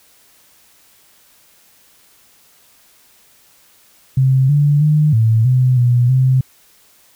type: tone with pitch steps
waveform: sine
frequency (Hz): 132.1 / 145.5 / 151.6 / 112 / 127.6 / 122 / 130.2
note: C3 / D3 / D#3 / A2 / C3 / B2 / C3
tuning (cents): +17 / -16 / -45 / +31 / -43 / -21 / -8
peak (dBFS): -9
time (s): 4.17-6.41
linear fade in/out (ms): 5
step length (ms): 320
effects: white hiss -51 dBFS RMS until 7.15 s